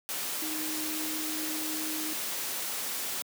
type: tone in noise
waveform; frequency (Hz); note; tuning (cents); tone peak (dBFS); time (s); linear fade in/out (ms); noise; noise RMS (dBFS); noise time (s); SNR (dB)
sine; 311.1; D#4; 0; -36; 0.42-2.13; 0; white; -34; 0.09-3.22; -5
effects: high-pass 200 Hz 12 dB/octave